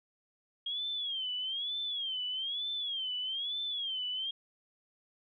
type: tone with vibrato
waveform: sine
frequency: 3244 Hz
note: G#7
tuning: 41 cents flat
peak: -33 dBFS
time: 0.66-4.31 s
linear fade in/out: 5 ms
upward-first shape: sine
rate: 1.1 Hz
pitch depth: 150 cents each way
effects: none